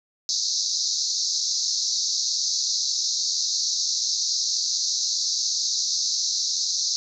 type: band-pass noise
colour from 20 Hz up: white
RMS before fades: -25 dBFS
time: 0.29-6.96 s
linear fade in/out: 0 ms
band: 4000 to 6500 Hz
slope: 96 dB/octave
effects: none